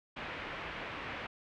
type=low-pass noise; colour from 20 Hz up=white; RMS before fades=-42 dBFS; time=0.16-1.27 s; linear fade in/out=10 ms; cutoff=2600 Hz; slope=24 dB/octave; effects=none